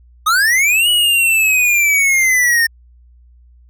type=linear two-way sweep; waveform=square; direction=up then down; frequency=1209 to 2944 to 1811 Hz; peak=-11 dBFS; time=0.26-2.67 s; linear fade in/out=10 ms; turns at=0.89 s; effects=added 60 Hz sine -43 dBFS peak until 3.69 s